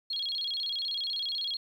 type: tone with vibrato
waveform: sine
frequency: 3748 Hz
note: A#7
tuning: 9 cents sharp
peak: -30 dBFS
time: 0.1-1.57 s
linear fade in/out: 5 ms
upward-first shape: square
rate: 16 Hz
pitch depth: 220 cents each way
effects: 10-bit